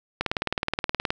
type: click train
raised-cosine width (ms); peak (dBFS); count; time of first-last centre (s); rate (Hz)
0.3; -8; 18; 0.21-1.105; 19
effects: none